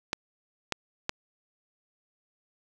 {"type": "clicks", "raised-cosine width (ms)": 0.2, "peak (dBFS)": -10, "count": 3, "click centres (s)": [0.131, 0.723, 1.094], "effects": []}